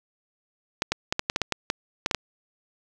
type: clicks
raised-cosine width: 0.2 ms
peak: -6 dBFS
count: 12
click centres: 0.821 / 0.92 / 1.125 / 1.194 / 1.299 / 1.361 / 1.417 / 1.523 / 1.701 / 2.061 / 2.112 / 2.147 s
effects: none